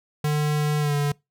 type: tone with pitch glide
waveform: square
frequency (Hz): 149.8 to 144.86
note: D3 to D3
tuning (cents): +35 to -23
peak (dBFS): -21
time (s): 0.24-1.12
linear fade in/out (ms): 5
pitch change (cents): -58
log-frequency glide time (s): 0.79-0.94
effects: noise-tail reverb RT60 0.2 s tail -24 dB re dry